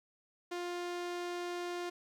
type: tone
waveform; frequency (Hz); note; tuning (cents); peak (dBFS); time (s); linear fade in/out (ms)
sawtooth; 351.7; F4; +12; -33; 0.51-1.9; 10
effects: low-pass 7000 Hz 12 dB/octave + 11-bit